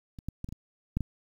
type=clicks; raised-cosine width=5 ms; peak=-30 / -21 / -23 / -27 / -27 / -15 / -18 dBFS; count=7; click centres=0.188 / 0.286 / 0.444 / 0.489 / 0.525 / 0.97 / 1.007 s; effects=9-bit